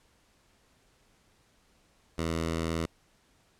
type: tone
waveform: 10% pulse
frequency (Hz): 82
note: E2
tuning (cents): -9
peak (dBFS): -21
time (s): 2.18-2.86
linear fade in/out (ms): 5
effects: pink hiss -66 dBFS RMS until 3.59 s + low-pass 10000 Hz 12 dB/octave